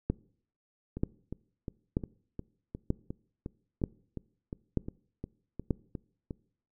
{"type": "two click trains", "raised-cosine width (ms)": 3, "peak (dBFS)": [-14, -24], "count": [7, 16], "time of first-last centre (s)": [[0.1, 5.707], [0.97, 6.308]], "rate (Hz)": [1.07, 2.81], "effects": ["noise-tail reverb RT60 0.6 s tail -23 dB re dry"]}